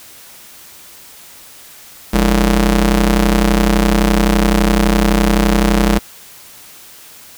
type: ring-modulated tone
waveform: sawtooth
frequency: 127.4 Hz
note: C3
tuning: 46 cents flat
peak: -3 dBFS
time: 2.13-5.99 s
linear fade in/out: 10 ms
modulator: 79.6 Hz
effects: white hiss -39 dBFS RMS until 7.37 s